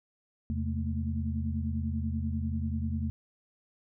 sine tone cluster, 82.9 / 131.5 / 217.7 / 227.9 Hz, E2 / C3 / A3 / A#3, +10 / +9 / -18 / -39 cents, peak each -31 / -38 / -36 / -37 dBFS, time 0.5-3.1 s, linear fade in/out 0 ms, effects none

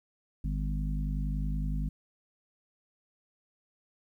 harmonic tone with a mistuned harmonic, 50.7 Hz, G#1, 41 cents flat, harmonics 1 / 3 / 4 / 5, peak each -30 / -35 / -40 / -42 dBFS, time 0.44-1.89 s, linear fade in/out 5 ms, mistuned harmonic 1, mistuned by +40 cents, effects 11-bit

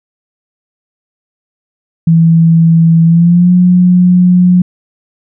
sine tone with pitch glide, 164.81 to 179.73 Hz, E3 to F3, 0 to +50 cents, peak -3 dBFS, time 2.07-4.62 s, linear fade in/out 5 ms, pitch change +150 cents, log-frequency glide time 3.05-3.52 s, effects none

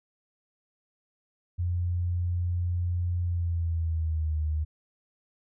sine tone with pitch glide, 88 to 77.05 Hz, F2 to D#2, +14 to -16 cents, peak -25 dBFS, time 1.58-4.65 s, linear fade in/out 20 ms, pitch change -230 cents, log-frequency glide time 3.22-4.39 s, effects none

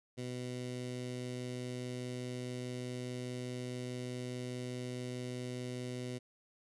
15% pulse tone with notch filter, 124.8 Hz, B2, 19 cents sharp, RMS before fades -41 dBFS, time 0.17-6.19 s, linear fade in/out 20 ms, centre 1200 Hz, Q 1.1, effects resampled to 24000 Hz

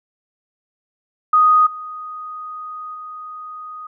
sine tone with level steps, 1244.5 Hz, D#6, in tune, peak -9 / -28 / -30 dBFS, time 1.33-3.87 s, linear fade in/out 5 ms, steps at 1.66 / 2.94 s, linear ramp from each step 10 ms, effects none

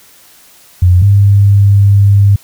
sine tone pair in turn, 90 / 100.31 Hz, F#2 / G2, -47 / +40 cents, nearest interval major second, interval 187 cents, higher second, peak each -3 dBFS, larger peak neither, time 0.82-1.02 / 1.02-2.36 s, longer second, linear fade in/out 5 ms, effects white hiss -42 dBFS RMS until 2.43 s

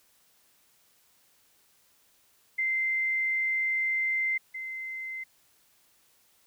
sine tone pair in turn, 2081 / 2070 Hz, C7 / C7, -10 / -19 cents, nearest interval unison, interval 9 cents, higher first, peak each -25 / -34 dBFS, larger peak first, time 2.58-4.38 / 4.54-5.24 s, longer first, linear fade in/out 10 ms, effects white hiss -65 dBFS RMS until 6.46 s

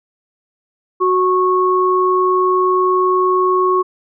sine tone pair together, 369.5 / 1100 Hz, F#4 / C#6, -2 / -14 cents, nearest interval octave + perfect fifth, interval 1888 cents, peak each -14 dBFS, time 1-3.83 s, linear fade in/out 20 ms, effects none

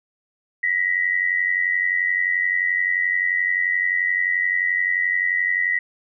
sine tone pair together, 1900 / 1991.5 Hz, A#6 / B6, +33 / +14 cents, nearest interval minor second, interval 81 cents, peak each -21 dBFS, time 0.63-5.79 s, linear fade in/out 5 ms, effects none

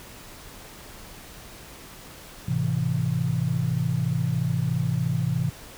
sine chord, A minor, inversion none, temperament equal with one note detuned, 107.61 / 130.81 / 164.81 Hz, A2 / C3 / E3, -38 / 0 / 0 cents, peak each -29 / -25 / -26 dBFS, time 2.48-5.5 s, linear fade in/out 5 ms, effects pink hiss -44 dBFS RMS until 5.77 s

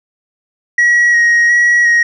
sine tone with vibrato, 1900 Hz, A#6, 33 cents sharp, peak -4 dBFS, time 0.78-2.03 s, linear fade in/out 5 ms, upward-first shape square, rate 1.4 Hz, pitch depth 15 cents each way, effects tanh soft clip ceiling -6 dBFS

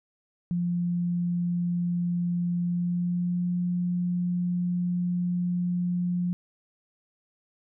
sine tone with pitch glide, 174.61 to 177.15 Hz, F3 to F3, 0 to +25 cents, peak -24 dBFS, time 0.51-6.33 s, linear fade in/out 0 ms, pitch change +25 cents, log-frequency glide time 2.62-3.47 s, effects none

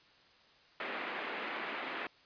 white band-pass noise, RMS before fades -40 dBFS, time 0.8-2.07 s, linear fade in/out 2 ms, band 240 to 2500 Hz, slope 24 dB/octave, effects white hiss -63 dBFS RMS until 2.25 s + resampled to 11025 Hz

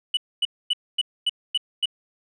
sine tone bursts, 2960 Hz, F#7, in tune, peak -16 dBFS, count 7, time 0.14-1.857 s, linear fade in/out 5 ms, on 31 ms, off 250 ms, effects tanh soft clip ceiling -17 dBFS

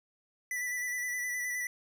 square tone with vibrato, 1975.5 Hz, B6, in tune, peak -33 dBFS, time 0.51-1.67 s, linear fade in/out 2 ms, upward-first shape square, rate 9.6 Hz, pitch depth 20 cents each way, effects none

